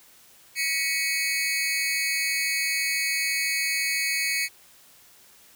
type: tone with amplitude modulation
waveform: sawtooth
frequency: 2228 Hz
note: C#7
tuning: 8 cents sharp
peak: -16 dBFS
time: 0.55-4.49 s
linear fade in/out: 50 ms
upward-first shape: sine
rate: 294 Hz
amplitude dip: 100%
effects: white hiss -54 dBFS RMS until 5.55 s